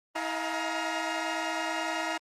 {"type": "tone cluster", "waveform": "20% pulse", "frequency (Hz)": [323.4, 637, 705, 841, 942], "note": ["E4", "D#5", "F5", "G#5", "A#5"], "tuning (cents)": [-33, 41, 16, 22, 18], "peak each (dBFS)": [-31, -34, -30, -34, -30], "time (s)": [0.15, 2.18], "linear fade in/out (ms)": 10, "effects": ["low-pass 7000 Hz 12 dB/octave", "Opus 24 kbps"]}